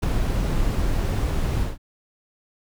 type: noise with ADSR envelope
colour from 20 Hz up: brown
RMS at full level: -18 dBFS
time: 0.02-1.78 s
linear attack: 14 ms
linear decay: 14 ms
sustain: -4 dB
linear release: 170 ms
effects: none